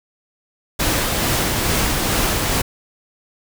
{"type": "noise with tremolo", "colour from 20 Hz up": "pink", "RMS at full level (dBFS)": -18, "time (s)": [0.79, 2.62], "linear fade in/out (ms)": 10, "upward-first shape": "sine", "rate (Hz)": 2.3, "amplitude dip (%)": 25, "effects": []}